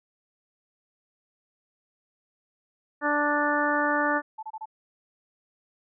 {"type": "harmonic tone", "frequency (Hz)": 293.7, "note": "D4", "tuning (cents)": 0, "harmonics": [1, 2, 3, 4, 5, 6], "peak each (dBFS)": [-29, -29, -29, -29, -29, -29], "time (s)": [3.01, 4.22], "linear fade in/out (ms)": 50}
{"type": "tone bursts", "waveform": "sine", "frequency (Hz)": 875, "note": "A5", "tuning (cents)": -10, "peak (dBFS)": -33, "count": 4, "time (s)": [4.38, 4.657], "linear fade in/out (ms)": 10, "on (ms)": 49, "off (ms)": 27}
{"effects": []}